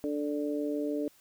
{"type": "harmonic tone", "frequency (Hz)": 146.83, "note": "D3", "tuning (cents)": 0, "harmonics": [2, 3, 4], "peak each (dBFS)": [-31, -35, -37], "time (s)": [0.04, 1.08], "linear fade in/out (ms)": 0, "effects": ["white hiss -62 dBFS RMS until 1.2 s"]}